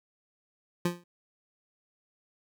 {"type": "tone with exponential decay", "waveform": "25% pulse", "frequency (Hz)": 174.61, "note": "F3", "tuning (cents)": 0, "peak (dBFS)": -19, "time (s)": [0.85, 1.04], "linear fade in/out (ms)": 5, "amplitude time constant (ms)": 40, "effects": []}